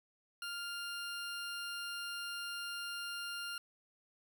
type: tone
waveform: 20% pulse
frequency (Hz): 1400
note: F6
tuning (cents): +4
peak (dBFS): -35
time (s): 0.42-3.58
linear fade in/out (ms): 2
effects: none